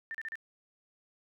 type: tone bursts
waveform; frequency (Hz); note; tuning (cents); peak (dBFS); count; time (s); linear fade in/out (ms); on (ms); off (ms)
sine; 1792; A6; +31; -36; 4; 0.11-0.355; 0; 35; 35
effects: none